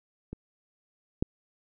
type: clicks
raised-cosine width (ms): 3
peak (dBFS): -24 / -12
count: 2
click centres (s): 0.33 / 1.225
effects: none